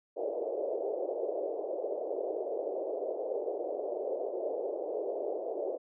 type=band-pass noise; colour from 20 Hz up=white; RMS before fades=-35 dBFS; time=0.16-5.78 s; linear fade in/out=20 ms; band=370 to 630 Hz; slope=48 dB/octave; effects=none